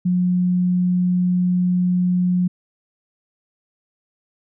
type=tone; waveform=sine; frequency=180 Hz; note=F#3; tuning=47 cents flat; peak=-15 dBFS; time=0.05-2.48 s; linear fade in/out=10 ms; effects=none

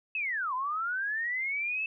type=linear two-way sweep; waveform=sine; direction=down then up; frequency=2647 to 987.8 to 2647 Hz; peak=-29 dBFS; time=0.15-1.86 s; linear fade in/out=2 ms; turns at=0.54 s; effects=none

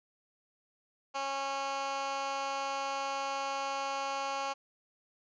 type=tone with high-pass filter; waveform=15% pulse; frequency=274.2 Hz; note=C#4; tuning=19 cents flat; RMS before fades=-35 dBFS; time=1.14-4.54 s; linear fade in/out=20 ms; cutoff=810 Hz; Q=1.2; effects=resampled to 16000 Hz

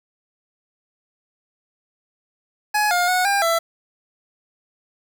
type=tone with pitch steps; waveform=25% pulse; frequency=841 / 710 / 732 / 800 / 667 Hz; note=G#5 / F5 / F#5 / G5 / E5; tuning=+22 / +28 / -19 / +35 / +20 cents; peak=-13 dBFS; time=2.74-3.59 s; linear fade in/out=10 ms; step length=170 ms; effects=7-bit

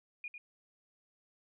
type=tone with echo; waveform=sine; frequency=2438 Hz; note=D#7; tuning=36 cents flat; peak=-39 dBFS; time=0.24-0.28 s; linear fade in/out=2 ms; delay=100 ms; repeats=1; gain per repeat=-6 dB; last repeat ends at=0.38 s; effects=none

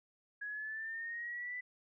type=linear sweep; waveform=sine; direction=up; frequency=1661.2 to 1996 Hz; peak=-39 dBFS; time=0.41-1.61 s; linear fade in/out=10 ms; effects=none

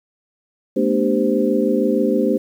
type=tone cluster; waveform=sine; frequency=215.6 / 242 / 297.7 / 390.9 / 517 Hz; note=A3 / B3 / D4 / G4 / C5; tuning=-35 / -35 / +24 / -5 / -21 cents; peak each=-21 dBFS; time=0.76-2.38 s; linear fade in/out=10 ms; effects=8-bit

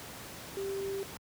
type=tone in noise; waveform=sine; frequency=392 Hz; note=G4; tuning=in tune; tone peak=-33 dBFS; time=0.57-1.03 s; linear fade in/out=0 ms; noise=pink; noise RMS=-45 dBFS; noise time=0-1.17 s; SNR=+9 dB; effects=high-pass 80 Hz 12 dB/octave

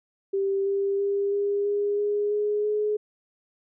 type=tone with pitch steps; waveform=sine; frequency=392 / 396.1 / 400.2 / 404.4 / 408.6 / 412.9 / 417.2 / 421.6 Hz; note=G4 / G4 / G4 / G#4 / G#4 / G#4 / G#4 / G#4; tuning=0 / +18 / +36 / -46 / -28 / -10 / +8 / +26 cents; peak=-22 dBFS; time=0.33-2.97 s; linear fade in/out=10 ms; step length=330 ms; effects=none

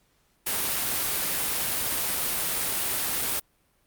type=noise; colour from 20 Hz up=white; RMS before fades=-27 dBFS; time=0.46-3.4 s; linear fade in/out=10 ms; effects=pink hiss -67 dBFS RMS until 3.86 s + Opus 48 kbps

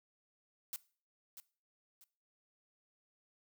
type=noise with echo; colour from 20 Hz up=blue; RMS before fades=-41 dBFS; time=0.73-0.76 s; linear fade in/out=0 ms; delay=640 ms; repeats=2; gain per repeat=-10 dB; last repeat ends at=2.04 s; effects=noise-tail reverb RT60 0.4 s tail -19 dB re dry

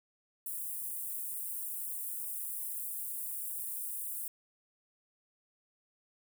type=high-pass noise; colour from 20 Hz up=white; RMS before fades=-39 dBFS; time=0.46-4.28 s; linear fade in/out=2 ms; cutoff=8700 Hz; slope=48 dB/octave; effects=none

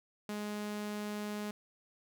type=tone; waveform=sawtooth; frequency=208.7 Hz; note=G#3; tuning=9 cents sharp; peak=-33 dBFS; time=0.29-1.51 s; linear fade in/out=2 ms; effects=none

